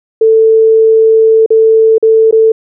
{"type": "tone with dropouts", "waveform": "sine", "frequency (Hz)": 444.2, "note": "A4", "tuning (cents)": 16, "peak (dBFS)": -3, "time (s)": [0.21, 2.52], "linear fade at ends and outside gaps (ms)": 5, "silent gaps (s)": [[1.462, 1.504], [1.982, 2.026], [2.311, 2.325]], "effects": []}